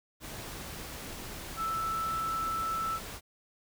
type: tone in noise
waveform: sine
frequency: 1321 Hz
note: E6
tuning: 3 cents sharp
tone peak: -30 dBFS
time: 1.56-3 s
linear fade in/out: 50 ms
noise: pink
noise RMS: -42 dBFS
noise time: 0.2-3.21 s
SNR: +9 dB
effects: none